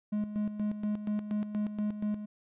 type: tone with tremolo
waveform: triangle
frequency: 209.8 Hz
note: G#3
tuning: 18 cents sharp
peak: -26 dBFS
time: 0.12-2.26 s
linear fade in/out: 10 ms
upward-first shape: square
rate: 4.2 Hz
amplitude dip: 65%
effects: resampled to 8000 Hz